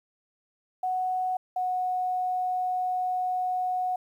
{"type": "tone pair in turn", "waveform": "sine", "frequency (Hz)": [740, 734], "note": ["F#5", "F#5"], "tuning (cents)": [0, -14], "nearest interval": "unison", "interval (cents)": 14, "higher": "first", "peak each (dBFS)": -25, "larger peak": "neither", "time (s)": [[0.83, 1.37], [1.56, 3.96]], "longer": "second", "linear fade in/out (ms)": 5, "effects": ["10-bit"]}